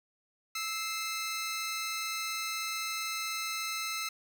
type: tone pair together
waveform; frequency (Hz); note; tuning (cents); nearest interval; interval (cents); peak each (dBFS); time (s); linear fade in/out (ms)
15% pulse; 1311.5 / 2093; E6 / C7; -9 / 0; minor sixth; 809; -29 / -31; 0.55-4.09; 5
effects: none